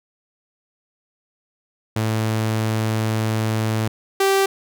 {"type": "tone pair in turn", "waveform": "sawtooth", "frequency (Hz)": [110, 389.9], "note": ["A2", "G4"], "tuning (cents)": [0, -9], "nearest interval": "octave + minor seventh", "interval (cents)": 2191, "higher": "second", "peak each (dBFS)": [-15, -11], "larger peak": "second", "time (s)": [[1.96, 3.88], [4.2, 4.46]], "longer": "first", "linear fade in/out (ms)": 5, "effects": []}